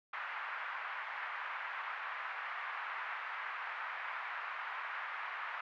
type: band-pass noise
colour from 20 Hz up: pink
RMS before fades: -42 dBFS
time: 0.13-5.61 s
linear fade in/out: 5 ms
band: 1000 to 2100 Hz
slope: 24 dB/octave
effects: none